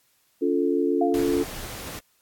sine chord, Db augmented, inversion none, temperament equal with one note detuned, 282.4 / 349.2 / 440 Hz, Db4 / F4 / A4, +32 / 0 / 0 cents, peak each -24 / -24 / -25 dBFS, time 0.41-1.44 s, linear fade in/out 20 ms
sine tone with exponential decay, 698.5 Hz, F5, in tune, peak -20 dBFS, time 1.01-1.37 s, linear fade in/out 5 ms, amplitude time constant 77 ms
pink noise, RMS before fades -36 dBFS, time 1.14-1.99 s, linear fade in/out 0 ms
effects white hiss -65 dBFS RMS until 2.21 s + AAC 64 kbps

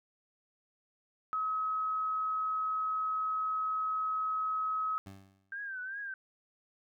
sine tone, 1278 Hz, D#6, 46 cents sharp, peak -30 dBFS, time 1.33-4.98 s, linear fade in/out 0 ms
20% pulse tone with exponential decay, 96.8 Hz, G2, 21 cents flat, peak -39 dBFS, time 5.06-5.57 s, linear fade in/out 5 ms, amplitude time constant 110 ms
sine tone with vibrato, 1568 Hz, G6, in tune, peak -37 dBFS, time 5.52-6.14 s, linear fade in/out 2 ms, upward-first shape triangle, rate 2.6 Hz, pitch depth 110 cents each way
effects none

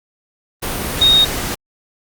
sine tone in noise, 3729 Hz, A#7, in tune, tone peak -8 dBFS, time 1.01-1.25 s, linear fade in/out 10 ms, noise pink, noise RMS -22 dBFS, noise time 0.62-1.55 s, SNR +11 dB, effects Opus 32 kbps

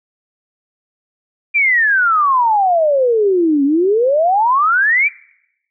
sine exponential two-way sweep, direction down then up, 2411 to 271.8 to 2411 Hz, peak -10 dBFS, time 1.54-5.09 s, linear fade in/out 20 ms, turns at 3.64 s, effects noise-tail reverb RT60 0.8 s tail -22 dB re dry

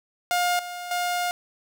sawtooth tone with level steps, 710 Hz, F5, 28 cents sharp, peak -17 / -29 / -20 dBFS, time 0.31-1.31 s, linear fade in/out 0 ms, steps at 0.59 / 0.91 s, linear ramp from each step 2 ms, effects none

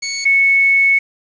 10% pulse / sine tone pair in turn, 2217 / 2207 Hz, C#7 / C#7, 0 / -8 cents, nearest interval unison, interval 8 cents, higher first, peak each -9 dBFS, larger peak neither, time 0.02-0.25 / 0.25-0.99 s, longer second, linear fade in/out 10 ms, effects resampled to 16000 Hz + 7-bit

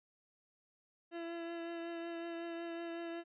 30% pulse tone with vibrato, 336.9 Hz, E4, 38 cents sharp, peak -38 dBFS, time 1.11-3.24 s, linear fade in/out 50 ms, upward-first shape triangle, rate 5.4 Hz, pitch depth 19 cents each way, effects resampled to 8000 Hz

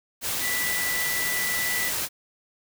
sine tone in noise, 1975.5 Hz, B6, in tune, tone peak -27 dBFS, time 0.4-1.92 s, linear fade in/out 50 ms, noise white, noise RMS -28 dBFS, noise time 0.21-2.09 s, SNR -2 dB, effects none

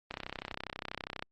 click train, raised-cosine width 0.3 ms, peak -21 dBFS, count 37, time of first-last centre 0.11-1.225 s, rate 32.3 Hz, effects Opus 24 kbps

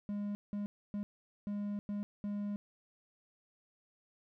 triangle tone bursts at uneven times, 204.8 Hz, G#3, 24 cents flat, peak -33 dBFS, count 6, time 0.09-0.35 / 0.53-0.66 / 0.94-1.03 / 1.47-1.79 / 1.89-2.03 / 2.24-2.56 s, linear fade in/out 0 ms, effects none

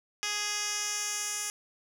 10% pulse tone with band-pass filter sweep, 415.3 Hz, G#4, in tune, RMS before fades -33 dBFS, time 0.23-1.5 s, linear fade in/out 0 ms, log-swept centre 4600 to 8100 Hz, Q 1.7, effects none

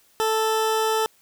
20% pulse tone, 440 Hz, A4, in tune, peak -15 dBFS, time 0.2-1.06 s, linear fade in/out 0 ms, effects white hiss -59 dBFS RMS until 1.21 s

